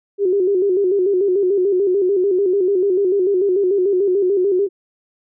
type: tone with vibrato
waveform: sine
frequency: 382.8 Hz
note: G4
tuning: 41 cents flat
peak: -13 dBFS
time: 0.18-4.69 s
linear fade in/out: 50 ms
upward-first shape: square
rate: 6.8 Hz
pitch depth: 86 cents each way
effects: none